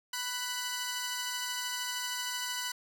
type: tone pair together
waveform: 10% pulse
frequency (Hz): 989 / 1490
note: B5 / F#6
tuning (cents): +2 / +12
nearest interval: perfect fifth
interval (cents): 710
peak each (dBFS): -28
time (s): 0.13-2.72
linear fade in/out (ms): 5
effects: none